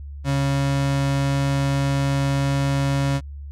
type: tone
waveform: 35% pulse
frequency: 138.59 Hz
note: C#3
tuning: in tune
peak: -17 dBFS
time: 0.24-3.21 s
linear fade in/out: 50 ms
effects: added 71 Hz sine -32 dBFS peak until 3.51 s + low-pass 9000 Hz 12 dB/octave